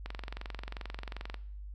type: click train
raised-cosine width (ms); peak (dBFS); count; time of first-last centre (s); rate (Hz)
0.3; -24; 30; 0.06-1.343; 22.6
effects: noise-tail reverb RT60 0.6 s tail -18 dB re dry + added 50 Hz sine -41 dBFS peak until 1.74 s

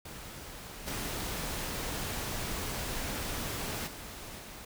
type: noise with level steps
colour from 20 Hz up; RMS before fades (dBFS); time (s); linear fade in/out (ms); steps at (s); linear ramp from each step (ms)
pink; -45 / -36 / -44 / -46; 0.05-4.65; 5; 0.86 / 3.86 / 4.38; 20
effects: none

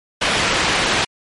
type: low-pass noise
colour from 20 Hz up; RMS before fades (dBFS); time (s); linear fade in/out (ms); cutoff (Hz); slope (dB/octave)
white; -18; 0.21-1.05; 10; 3200; 12
effects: MP3 48 kbps

